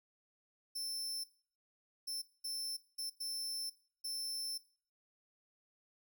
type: tone bursts at uneven times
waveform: sawtooth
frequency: 5330 Hz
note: E8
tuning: 18 cents sharp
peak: -36 dBFS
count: 6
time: 0.75-1.24 / 2.07-2.22 / 2.44-2.77 / 2.98-3.1 / 3.2-3.7 / 4.04-4.58 s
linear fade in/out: 10 ms
effects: noise-tail reverb RT60 0.5 s tail -20 dB re dry